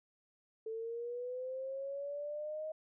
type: linear sweep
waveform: sine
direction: up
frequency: 440 to 629 Hz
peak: -38 dBFS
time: 0.66-2.72 s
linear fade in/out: 5 ms
effects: none